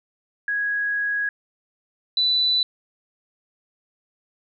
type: tone pair in turn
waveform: sine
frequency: 1659 / 3981 Hz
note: G#6 / B7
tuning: -2 / +13 cents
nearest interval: octave + minor third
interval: 1515 cents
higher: second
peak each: -21 / -17 dBFS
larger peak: second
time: 0.48-1.29 / 2.17-2.63 s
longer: first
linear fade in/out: 2 ms
effects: none